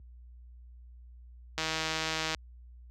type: click train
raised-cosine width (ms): 0.2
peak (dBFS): -14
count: 123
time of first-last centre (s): 1.58-2.347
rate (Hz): 159
effects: added 60 Hz sine -39 dBFS peak until 2.9 s + high-pass 100 Hz 12 dB/octave